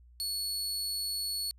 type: tone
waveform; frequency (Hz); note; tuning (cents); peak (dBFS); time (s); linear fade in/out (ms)
sawtooth; 4400; C#8; -14; -29; 0.2-1.51; 0
effects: added 60 Hz sine -54 dBFS peak until 1.58 s + resampled to 32000 Hz